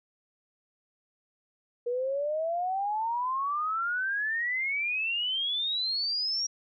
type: exponential sweep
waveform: sine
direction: up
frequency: 474.9 to 5700 Hz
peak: -27 dBFS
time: 1.86-6.47 s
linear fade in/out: 10 ms
effects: none